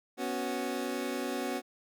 25% pulse chord, B suspended second, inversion none, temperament equal, 246.9 / 277.2 / 370 Hz, B3 / C#4 / F#4, 0 / 0 / 0 cents, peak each -33 dBFS, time 0.17-1.62 s, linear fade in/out 50 ms, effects none

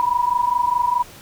sine tone pair together, 963 / 987.8 Hz, B5 / B5, -44 / 0 cents, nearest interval unison, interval 44 cents, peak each -19 dBFS, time 0-1.03 s, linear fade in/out 0 ms, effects pink hiss -42 dBFS RMS until 1.21 s

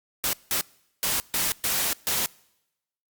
white noise bursts at uneven times, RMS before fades -25 dBFS, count 6, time 0.24-0.33 / 0.51-0.61 / 1.03-1.2 / 1.34-1.52 / 1.64-1.93 / 2.07-2.26 s, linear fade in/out 0 ms, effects noise-tail reverb RT60 0.9 s tail -25 dB re dry + Opus 48 kbps

